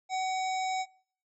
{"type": "harmonic tone with a mistuned harmonic", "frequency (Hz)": 752, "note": "F#5", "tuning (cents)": 28, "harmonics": [1, 3, 5, 7, 9, 10], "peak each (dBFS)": [-29, -39, -43, -46, -48, -49], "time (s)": [0.09, 0.86], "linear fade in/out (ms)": 50, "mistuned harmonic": 5, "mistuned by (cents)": 36, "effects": ["noise-tail reverb RT60 0.6 s tail -26 dB re dry"]}